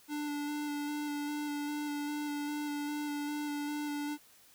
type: tone with vibrato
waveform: square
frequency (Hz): 293.7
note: D4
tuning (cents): 0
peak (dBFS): -35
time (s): 0.08-4.18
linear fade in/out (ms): 50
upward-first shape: square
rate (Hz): 2.5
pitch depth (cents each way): 13
effects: white hiss -61 dBFS RMS until 4.54 s